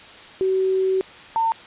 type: tone pair in turn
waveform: sine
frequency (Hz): 378.8 / 904.9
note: F#4 / A5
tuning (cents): +41 / +48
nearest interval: octave + minor third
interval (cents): 1507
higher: second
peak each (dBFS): -17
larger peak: neither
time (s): 0.41-1.01 / 1.36-1.52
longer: first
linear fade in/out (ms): 0
effects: white hiss -42 dBFS RMS until 1.66 s + resampled to 8000 Hz